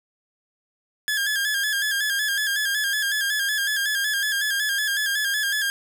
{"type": "tone with vibrato", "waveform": "sawtooth", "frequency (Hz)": 1661.2, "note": "G#6", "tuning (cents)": 0, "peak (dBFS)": -18, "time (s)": [1.08, 5.7], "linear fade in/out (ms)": 0, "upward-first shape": "square", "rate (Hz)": 5.4, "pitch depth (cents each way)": 54, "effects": []}